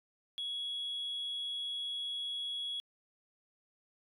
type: tone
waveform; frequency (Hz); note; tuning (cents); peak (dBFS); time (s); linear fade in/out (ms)
sine; 3345; G#7; +12; -34; 0.38-2.8; 0
effects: tanh soft clip ceiling -33 dBFS